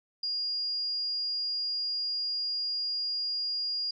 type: tone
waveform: sine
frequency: 4840 Hz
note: D#8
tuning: 49 cents flat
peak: -29 dBFS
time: 0.23-3.91 s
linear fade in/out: 5 ms
effects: none